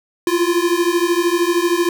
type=beating tone pair; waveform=square; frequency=339.9 / 352.9 Hz; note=F4 / F4; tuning=-47 / +18 cents; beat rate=13 Hz; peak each=-18 dBFS; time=0.27-1.89 s; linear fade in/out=2 ms; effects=8-bit